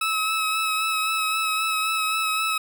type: tone with vibrato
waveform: 20% pulse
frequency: 1292 Hz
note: E6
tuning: 35 cents flat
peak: -17 dBFS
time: 0.01-2.58 s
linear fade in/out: 5 ms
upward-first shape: sine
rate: 3.8 Hz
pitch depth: 22 cents each way
effects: none